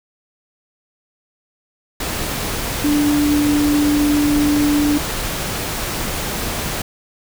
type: tone in noise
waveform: sine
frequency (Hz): 293.7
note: D4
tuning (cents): 0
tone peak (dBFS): -13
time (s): 2.84-4.98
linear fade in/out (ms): 5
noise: pink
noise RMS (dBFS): -23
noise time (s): 2-6.82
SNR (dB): +7
effects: none